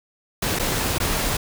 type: noise with dropouts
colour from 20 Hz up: pink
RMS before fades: -23 dBFS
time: 0.42-1.37 s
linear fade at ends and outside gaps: 5 ms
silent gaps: 0.589-0.595 / 0.984-1 s
effects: none